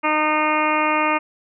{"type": "harmonic tone", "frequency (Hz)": 306.3, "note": "D#4", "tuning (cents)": -27, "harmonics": [1, 2, 3, 4, 5, 6, 7, 8, 9], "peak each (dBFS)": [-25, -25, -22, -22, -32, -32, -26, -26, -30], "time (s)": [0.03, 1.19], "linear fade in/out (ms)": 20, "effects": []}